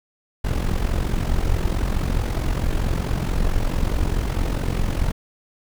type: noise with amplitude modulation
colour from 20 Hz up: brown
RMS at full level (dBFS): -18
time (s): 0.44-5.12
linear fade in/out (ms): 10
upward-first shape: sine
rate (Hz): 44.6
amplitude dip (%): 70
effects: none